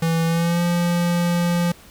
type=tone with pitch glide; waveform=square; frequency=164.81 to 173.4 Hz; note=E3 to F3; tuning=0 to -12 cents; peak=-18 dBFS; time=0.02-1.72 s; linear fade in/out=5 ms; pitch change=+88 cents; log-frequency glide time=0.26-0.62 s; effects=pink hiss -47 dBFS RMS until 1.9 s